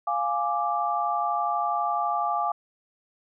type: chord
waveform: sine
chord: D diminished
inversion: first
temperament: equal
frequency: 698.5 / 830.6 / 1174.7 Hz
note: F5 / Ab5 / D6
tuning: 0 / 0 / 0 cents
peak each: -28 / -28 / -27 dBFS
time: 0.07-2.52 s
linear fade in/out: 5 ms
effects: none